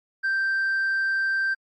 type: tone with tanh clipping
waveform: sine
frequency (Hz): 1568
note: G6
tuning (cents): 0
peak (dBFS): -22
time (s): 0.23-1.55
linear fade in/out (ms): 20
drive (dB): 1
effects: AAC 64 kbps